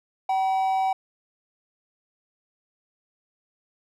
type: tone pair together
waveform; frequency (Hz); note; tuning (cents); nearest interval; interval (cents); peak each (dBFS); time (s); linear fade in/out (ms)
triangle; 764 / 962.6; G5 / B5; -45 / -45; major third; 400; -19 / -31; 0.29-0.93; 5
effects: none